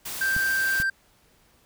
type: noise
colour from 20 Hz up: white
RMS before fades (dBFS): -34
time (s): 0.05-0.83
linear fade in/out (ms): 10
type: tone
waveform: triangle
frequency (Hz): 1571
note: G6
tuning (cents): +3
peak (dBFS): -20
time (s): 0.21-0.9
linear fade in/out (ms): 5
type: clicks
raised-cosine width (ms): 5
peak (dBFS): -21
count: 2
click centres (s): 0.365 / 0.801
effects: pink hiss -61 dBFS RMS until 1.65 s